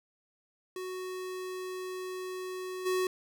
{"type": "tone with level steps", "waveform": "square", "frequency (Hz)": 370, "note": "F#4", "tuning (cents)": 0, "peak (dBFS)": [-37, -28], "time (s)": [0.76, 3.07], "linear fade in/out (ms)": 2, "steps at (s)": 2.85, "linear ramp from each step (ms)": 20, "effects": []}